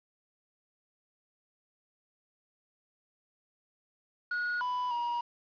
triangle tone with pitch steps, 1450 / 993 / 954 Hz, F#6 / B5 / A#5, -35 / +9 / +40 cents, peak -28 dBFS, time 4.31-5.21 s, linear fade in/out 5 ms, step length 300 ms, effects resampled to 11025 Hz + 9-bit

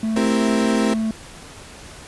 triangle tone with vibrato, 220 Hz, A3, in tune, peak -17 dBFS, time 0.03-1.11 s, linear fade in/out 2 ms, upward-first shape sine, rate 3.3 Hz, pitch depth 9 cents each way
35% pulse chord, C dominant seventh, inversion none, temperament equal, 261.6 / 329.6 / 392 / 466.2 Hz, C4 / E4 / G4 / Bb4, 0 / 0 / 0 / 0 cents, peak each -20 / -24 / -25 / -24 dBFS, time 0.16-0.94 s, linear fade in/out 5 ms
effects pink hiss -40 dBFS RMS until 2.07 s + resampled to 24000 Hz

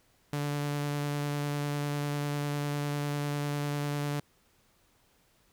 sawtooth tone with vibrato, 145.3 Hz, D3, 18 cents flat, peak -26 dBFS, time 0.33-4.2 s, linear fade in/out 2 ms, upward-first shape sine, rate 10 Hz, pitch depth 10 cents each way, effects pink hiss -67 dBFS RMS until 5.52 s

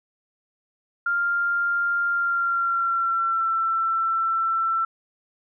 sine tone with pitch glide, 1396.9 to 1340 Hz, F6 to E6, 0 to +28 cents, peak -20 dBFS, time 1.06-4.85 s, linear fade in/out 5 ms, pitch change -72 cents, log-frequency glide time 2.09-3.51 s, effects none

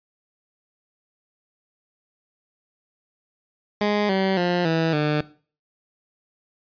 15% pulse tone with pitch steps, 207.7 / 191.57 / 176.68 / 162.96 / 150.3 Hz, G#3 / G3 / F3 / E3 / D3, 0 / -40 / +20 / -20 / +40 cents, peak -13 dBFS, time 3.81-5.21 s, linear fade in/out 2 ms, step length 280 ms, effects noise-tail reverb RT60 0.4 s tail -18 dB re dry + resampled to 11025 Hz

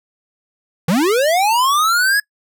square linear sweep, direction up, 149.3 to 1696 Hz, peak -13 dBFS, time 0.88-2.2 s, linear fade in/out 5 ms, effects noise-tail reverb RT60 0.1 s tail -25 dB re dry

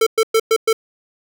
square tone bursts, 446.3 Hz, A4, 25 cents sharp, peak -12 dBFS, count 5, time 0.01-0.73 s, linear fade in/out 5 ms, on 56 ms, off 110 ms, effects none

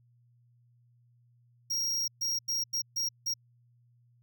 square tone bursts at uneven times, 5610 Hz, F8, 7 cents sharp, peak -29 dBFS, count 6, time 1.7-2.08 / 2.21-2.39 / 2.48-2.64 / 2.73-2.82 / 2.96-3.09 / 3.26-3.34 s, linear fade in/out 10 ms, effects added 120 Hz sine -62 dBFS peak until 4.22 s

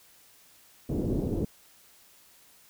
white low-pass noise, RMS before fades -29 dBFS, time 0.89-1.45 s, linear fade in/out 5 ms, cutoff 390 Hz, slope 24 dB/octave, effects white hiss -58 dBFS RMS until 2.69 s

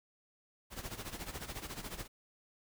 pink noise with tremolo, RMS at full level -41 dBFS, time 0.7-2.08 s, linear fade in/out 50 ms, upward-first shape sine, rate 14 Hz, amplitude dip 75%, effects none

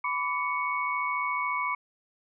sine tone cluster, 997 / 1151 / 2224 Hz, B5 / D6 / C#7, +16 / -35 / +5 cents, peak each -31 dBFS, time 0.04-1.75 s, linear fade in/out 5 ms, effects none

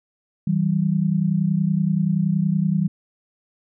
sine tone pair together, 161.01 / 191.6 Hz, E3 / G3, -40 / -39 cents, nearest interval minor third, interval 301 cents, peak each -20 dBFS, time 0.47-2.88 s, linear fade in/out 5 ms, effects none

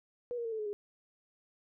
sine tone with pitch steps, 485.7 / 469.7 / 454.2 / 439.3 / 424.8 / 410.8 Hz, B4 / A#4 / A#4 / A4 / G#4 / G#4, -29 / +13 / -45 / -3 / +39 / -19 cents, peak -34 dBFS, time 0.31-0.73 s, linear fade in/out 0 ms, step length 70 ms, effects none

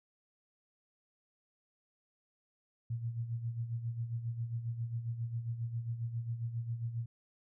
sine tone with tremolo, 116.54 Hz, A#2, in tune, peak -32 dBFS, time 2.9-7.06 s, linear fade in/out 5 ms, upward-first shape sine, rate 7.4 Hz, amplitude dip 65%, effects none

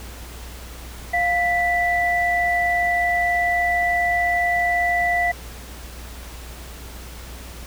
sine tone pair together, 701.5 / 1975.5 Hz, F5 / B6, +8 / 0 cents, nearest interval octave + tritone, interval 1792 cents, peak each -20 dBFS, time 1.13-5.32 s, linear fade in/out 10 ms, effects added 60 Hz sine -36 dBFS peak until 7.66 s + pink hiss -40 dBFS RMS until 7.66 s

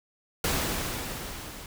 pink noise with level ramp, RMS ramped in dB -26 to -43 dBFS, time 0.44-1.66 s, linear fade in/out 2 ms, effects none

